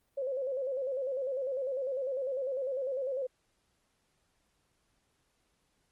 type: tone with vibrato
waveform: sine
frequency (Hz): 531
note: C5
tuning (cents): +25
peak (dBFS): -31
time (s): 0.17-3.27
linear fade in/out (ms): 10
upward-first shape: square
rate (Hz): 10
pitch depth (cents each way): 72
effects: pink hiss -75 dBFS RMS until 5.91 s + Opus 32 kbps